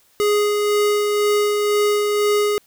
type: tone with tremolo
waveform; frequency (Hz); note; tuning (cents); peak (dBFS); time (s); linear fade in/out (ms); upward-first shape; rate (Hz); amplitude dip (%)
square; 415.3; G#4; 0; -15; 0.2-2.58; 0; sine; 2; 30
effects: white hiss -57 dBFS RMS until 2.66 s